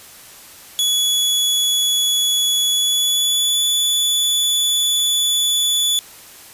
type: tone with pitch glide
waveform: sawtooth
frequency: 3392 to 3455 Hz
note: G#7 to A7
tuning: +36 to -32 cents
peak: -12 dBFS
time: 0.79-5.99 s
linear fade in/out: 0 ms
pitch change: +32 cents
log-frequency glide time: 2.68-3.66 s
effects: white hiss -41 dBFS RMS until 6.53 s + resampled to 32000 Hz